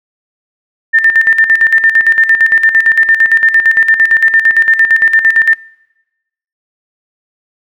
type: tone with tremolo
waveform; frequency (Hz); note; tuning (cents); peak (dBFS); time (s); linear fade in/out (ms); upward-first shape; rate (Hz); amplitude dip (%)
sine; 1798; A6; +37; -3; 0.93-5.55; 20; square; 8.8; 65
effects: noise-tail reverb RT60 1.0 s tail -24 dB re dry